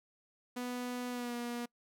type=tone with pitch glide; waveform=sawtooth; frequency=246.9 to 239.6 Hz; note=B3 to A#3; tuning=0 to +48 cents; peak=-33 dBFS; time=0.56-1.66 s; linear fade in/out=10 ms; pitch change=-52 cents; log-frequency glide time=1.1-1.34 s; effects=noise-tail reverb RT60 0.1 s tail -25 dB re dry